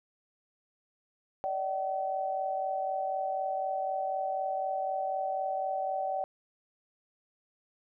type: tone cluster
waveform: sine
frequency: 582 / 626 / 763 Hz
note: D5 / D#5 / G5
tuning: -16 / +10 / -47 cents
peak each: -35 / -40 / -31 dBFS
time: 1.44-6.24 s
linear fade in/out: 0 ms
effects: none